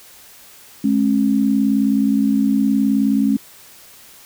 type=tone pair together; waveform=sine; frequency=212.1 / 271.3 Hz; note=G#3 / C#4; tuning=+37 / -37 cents; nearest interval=major third; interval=426 cents; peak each=-16 dBFS; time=0.84-3.37 s; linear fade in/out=5 ms; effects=white hiss -44 dBFS RMS until 4.25 s